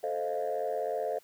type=chord; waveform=sine; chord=F dominant seventh; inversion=first; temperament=equal; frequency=440 / 523.3 / 622.3 / 698.5 Hz; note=A4 / C5 / Eb5 / F5; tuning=0 / 0 / 0 / 0 cents; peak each=-34 dBFS; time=0.03-1.19 s; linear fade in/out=10 ms; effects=tanh soft clip ceiling -23 dBFS + white hiss -62 dBFS RMS until 1.23 s